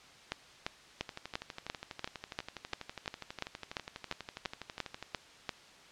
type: two click trains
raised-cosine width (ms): 0.2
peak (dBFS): -23 / -16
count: 50 / 16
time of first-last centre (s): 1.01-5.026 / 0.32-5.492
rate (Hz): 12.2 / 2.9
effects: white hiss -56 dBFS RMS until 5.91 s + low-pass 5000 Hz 12 dB/octave